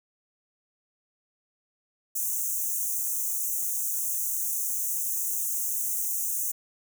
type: high-pass noise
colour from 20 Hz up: white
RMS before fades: -29 dBFS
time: 2.15-6.52 s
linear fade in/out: 10 ms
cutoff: 6000 Hz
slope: 96 dB/octave
effects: none